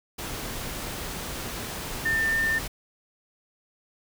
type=tone in noise; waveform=sine; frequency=1799 Hz; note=A6; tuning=38 cents sharp; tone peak=-22 dBFS; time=2.05-2.59 s; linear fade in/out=10 ms; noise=pink; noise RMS=-34 dBFS; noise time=0.18-2.68 s; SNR=+9 dB; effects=none